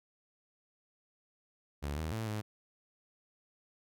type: tone with pitch steps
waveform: sawtooth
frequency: 72.1 / 79.1 / 111.4 / 106.7 Hz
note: D2 / D#2 / A2 / G#2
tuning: -31 / +29 / +22 / +47 cents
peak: -31 dBFS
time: 1.82-2.42 s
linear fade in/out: 20 ms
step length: 150 ms
effects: none